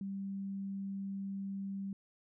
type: tone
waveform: sine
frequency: 196 Hz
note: G3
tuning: in tune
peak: -37 dBFS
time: 0.01-1.93 s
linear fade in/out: 2 ms
effects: none

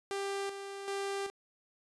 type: tone with tremolo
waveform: sawtooth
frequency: 395.6 Hz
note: G4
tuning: 16 cents sharp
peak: -30 dBFS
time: 0.11-1.3 s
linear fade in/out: 0 ms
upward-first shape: square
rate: 1.3 Hz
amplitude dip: 55%
effects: resampled to 24000 Hz

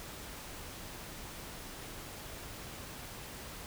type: silence
effects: pink hiss -46 dBFS RMS until 3.66 s

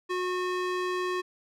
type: tone with band-pass filter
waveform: square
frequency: 363.6 Hz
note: F#4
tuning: 30 cents flat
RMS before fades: -30 dBFS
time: 0.09-1.22 s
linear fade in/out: 20 ms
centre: 1300 Hz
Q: 0.54
effects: none

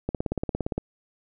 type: click train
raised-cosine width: 2 ms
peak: -13 dBFS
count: 13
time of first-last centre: 0.09-0.78 s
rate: 17.4 Hz
effects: none

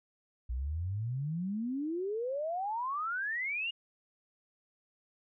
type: exponential sweep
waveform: sine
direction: up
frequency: 58 to 2890 Hz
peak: -32 dBFS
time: 0.49-3.71 s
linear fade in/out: 10 ms
effects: none

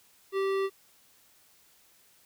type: tone with hard clipping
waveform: sine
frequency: 389 Hz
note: G4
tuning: 13 cents flat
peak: -28 dBFS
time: 0.32-0.7 s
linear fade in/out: 50 ms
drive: 15 dB
effects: white hiss -62 dBFS RMS until 2.25 s

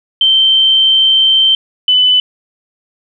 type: tone pair in turn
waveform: sine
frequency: 3117 / 3004 Hz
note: G7 / F#7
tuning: -11 / +26 cents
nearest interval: minor second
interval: 63 cents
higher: first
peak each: -6 dBFS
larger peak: neither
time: 0.21-1.55 / 1.88-2.2 s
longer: first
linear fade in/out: 2 ms
effects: none

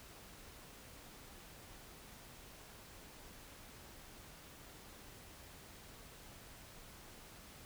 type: silence
effects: pink hiss -56 dBFS RMS until 7.65 s

